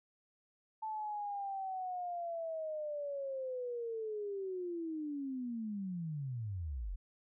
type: linear sweep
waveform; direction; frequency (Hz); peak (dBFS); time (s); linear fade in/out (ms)
sine; down; 880 to 38.89; -37; 0.82-6.96; 10
effects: none